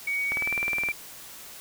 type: tone with pitch glide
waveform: sine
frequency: 2247 to 2351 Hz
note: C#7 to D7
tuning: +23 to +1 cents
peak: -25 dBFS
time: 0.07-0.92 s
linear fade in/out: 5 ms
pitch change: +78 cents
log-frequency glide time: 0.3-0.53 s
type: click train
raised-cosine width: 0.5 ms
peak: -18 dBFS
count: 12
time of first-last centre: 0.32-0.887 s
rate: 19.4 Hz
effects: white hiss -44 dBFS RMS until 1.6 s